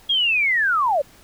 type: linear sweep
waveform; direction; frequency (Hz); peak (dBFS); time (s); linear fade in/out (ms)
sine; down; 3315 to 523.3; -16; 0.09-1.02; 10
effects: pink hiss -50 dBFS RMS until 1.23 s